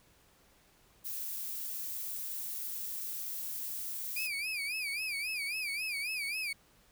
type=noise; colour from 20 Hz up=violet; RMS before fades=-39 dBFS; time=1.04-4.28 s; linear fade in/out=20 ms
type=tone with vibrato; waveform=35% pulse; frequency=2400 Hz; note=D7; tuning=37 cents sharp; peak=-32 dBFS; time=4.16-6.53 s; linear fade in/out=5 ms; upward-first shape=sine; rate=3.7 Hz; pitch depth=140 cents each way
effects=pink hiss -65 dBFS RMS until 6.91 s